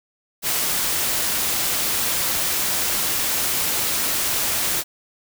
white noise, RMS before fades -22 dBFS, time 0.42-4.84 s, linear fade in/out 50 ms, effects none

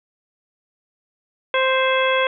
harmonic tone with a mistuned harmonic, 523.3 Hz, C5, in tune, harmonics 1 / 2 / 3 / 4 / 5 / 6, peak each -19 / -22 / -24 / -25 / -26 / -27 dBFS, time 1.54-2.27 s, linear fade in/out 2 ms, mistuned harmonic 6, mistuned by +97 cents, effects none

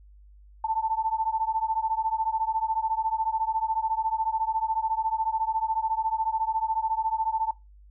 sine beating tone pair, 880 / 894 Hz, A5 / A5, 0 / +27 cents, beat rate 14 Hz, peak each -27 dBFS, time 0.64-7.51 s, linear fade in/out 5 ms, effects noise-tail reverb RT60 0.2 s tail -18 dB re dry + added 50 Hz sine -49 dBFS peak until 7.9 s

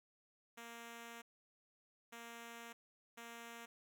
5% pulse tone bursts at uneven times, 233.1 Hz, A#3, in tune, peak -39 dBFS, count 3, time 0.57-1.22 / 2.12-2.73 / 3.17-3.66 s, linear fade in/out 10 ms, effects none

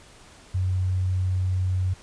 sine tone, 92.5 Hz, F#2, in tune, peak -21 dBFS, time 0.54-1.94 s, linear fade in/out 10 ms, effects pink hiss -50 dBFS RMS until 2.02 s + resampled to 22050 Hz

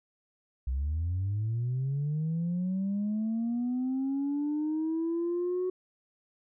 sine linear sweep, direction up, 61.5 to 370 Hz, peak -26 dBFS, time 0.67-5.7 s, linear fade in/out 5 ms, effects tanh soft clip ceiling -25 dBFS

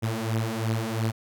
sawtooth beating tone pair, 110.7 / 113.6 Hz, A2 / A#2, +11 / -44 cents, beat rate 2.9 Hz, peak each -25 / -24 dBFS, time 0.02-1.12 s, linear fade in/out 20 ms, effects none

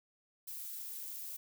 violet noise, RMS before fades -44 dBFS, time 0.47-1.37 s, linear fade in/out 10 ms, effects none

